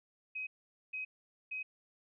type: tone bursts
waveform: sine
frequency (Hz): 2528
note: D#7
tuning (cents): +27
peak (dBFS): -37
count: 3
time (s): 0.35-1.63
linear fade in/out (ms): 10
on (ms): 120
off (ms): 460
effects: none